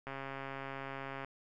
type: click train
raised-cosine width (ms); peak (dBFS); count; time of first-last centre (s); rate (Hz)
0.5; -27; 161; 0.07-1.246; 136
effects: none